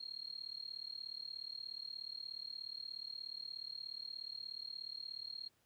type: tone with amplitude modulation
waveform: sine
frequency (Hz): 4244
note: C8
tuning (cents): +24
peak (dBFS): -40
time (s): 0-5.49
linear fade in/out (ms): 10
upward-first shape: sine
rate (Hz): 36.8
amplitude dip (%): 95
effects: pink hiss -75 dBFS RMS until 5.65 s + high-pass 80 Hz 12 dB/octave